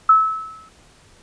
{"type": "tone with exponential decay", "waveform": "sine", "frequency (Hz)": 1300, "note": "E6", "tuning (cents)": -24, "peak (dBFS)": -6, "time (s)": [0.09, 0.69], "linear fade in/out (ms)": 5, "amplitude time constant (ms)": 130, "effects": ["pink hiss -51 dBFS RMS until 1.22 s", "resampled to 22050 Hz"]}